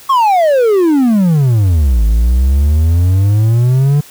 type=exponential two-way sweep; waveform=triangle; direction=down then up; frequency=1118 to 52.7 to 148.4 Hz; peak=-5 dBFS; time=0.09-4.01 s; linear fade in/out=10 ms; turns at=2.04 s; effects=white hiss -38 dBFS RMS until 4.1 s